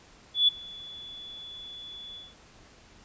sine tone with ADSR envelope, 3435 Hz, A7, 42 cents flat, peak -16 dBFS, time 0.34-2.35 s, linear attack 140 ms, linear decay 13 ms, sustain -24 dB, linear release 190 ms, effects pink hiss -55 dBFS RMS until 3.04 s + resampled to 16000 Hz

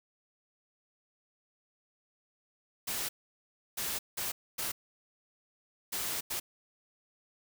white noise bursts at uneven times, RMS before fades -35 dBFS, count 6, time 2.87-3.09 / 3.77-3.99 / 4.17-4.32 / 4.58-4.72 / 5.92-6.21 / 6.3-6.4 s, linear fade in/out 10 ms, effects none

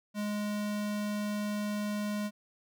square tone, 208.1 Hz, G#3, 4 cents sharp, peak -32 dBFS, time 0.14-2.31 s, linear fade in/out 50 ms, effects none

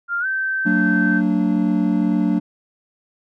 sine tone with pitch glide, 1396.9 to 1550 Hz, F6 to G6, 0 to -20 cents, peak -19 dBFS, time 0.08-1.22 s, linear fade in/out 50 ms, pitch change +180 cents, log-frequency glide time 0.2-0.26 s
triangle chord, Gb augmented, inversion none, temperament equal with one note detuned, 185 / 227.2 / 293.7 Hz, Gb3 / Bb3 / D4, 0 / -44 / 0 cents, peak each -18 dBFS, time 0.65-2.4 s, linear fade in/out 20 ms
effects none

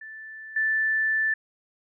sine tone with level steps, 1760 Hz, A6, in tune, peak -38 / -21 dBFS, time 0.01-1.34 s, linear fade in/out 5 ms, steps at 0.56 s, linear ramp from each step 5 ms, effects none

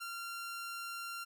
sawtooth tone, 1380 Hz, F6, 21 cents flat, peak -37 dBFS, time 0-1.25 s, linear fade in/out 20 ms, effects none

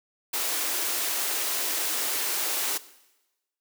white high-pass noise, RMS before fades -28 dBFS, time 0.33-2.78 s, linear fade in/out 10 ms, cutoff 270 Hz, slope 48 dB/octave, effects noise-tail reverb RT60 1.0 s tail -17 dB re dry

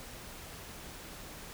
silence, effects pink hiss -47 dBFS RMS until 1.53 s

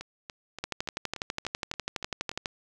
two click trains, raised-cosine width 0.2 ms, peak -21 / -13 dBFS, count 9 / 23, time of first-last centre 0.01-2.315 / 0.64-2.458 s, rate 3.47 / 12.1 Hz, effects none

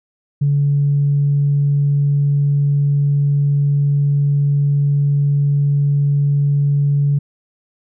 sine tone, 142.8 Hz, D3, 48 cents flat, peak -11 dBFS, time 0.41-7.19 s, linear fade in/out 10 ms, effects tanh soft clip ceiling -7 dBFS

